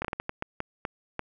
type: slowing click train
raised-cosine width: 0.5 ms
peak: -15 dBFS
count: 10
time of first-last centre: 0.02-1.194 s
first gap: 26 ms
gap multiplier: 1.38
effects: none